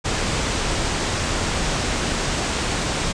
pink low-pass noise, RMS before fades -23 dBFS, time 0.04-3.13 s, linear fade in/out 20 ms, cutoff 8700 Hz, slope 48 dB/octave, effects resampled to 22050 Hz

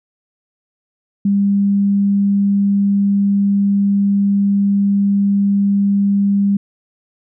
sine tone, 200 Hz, G3, 35 cents sharp, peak -11 dBFS, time 1.25-6.57 s, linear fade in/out 5 ms, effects none

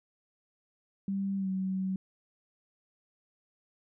sine tone with pitch glide, 196 to 189.21 Hz, G3 to F#3, 0 to +39 cents, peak -29 dBFS, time 1.08-1.96 s, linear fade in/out 2 ms, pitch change -61 cents, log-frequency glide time 1.37-1.49 s, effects none

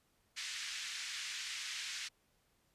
pink band-pass noise, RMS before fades -43 dBFS, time 0.36-2.09 s, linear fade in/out 20 ms, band 1800 to 7200 Hz, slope 24 dB/octave, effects pink hiss -75 dBFS RMS until 2.74 s + resampled to 32000 Hz

